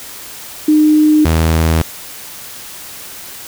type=tone pair in turn; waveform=sine / sawtooth; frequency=305.2 / 80.84 Hz; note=D#4 / E2; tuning=-33 / -33 cents; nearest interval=octave + major seventh; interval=2300 cents; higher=first; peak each=-6 dBFS; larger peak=neither; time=0.68-1.25 / 1.25-1.82 s; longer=neither; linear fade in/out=5 ms; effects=white hiss -31 dBFS RMS until 3.47 s